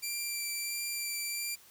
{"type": "tone with vibrato", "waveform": "10% pulse", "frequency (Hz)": 2357, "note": "D7", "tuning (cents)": 6, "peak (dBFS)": -25, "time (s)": [0.02, 1.56], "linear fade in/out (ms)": 20, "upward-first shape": "sine", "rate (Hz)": 1.5, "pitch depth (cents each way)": 12, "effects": ["white hiss -58 dBFS RMS until 1.7 s"]}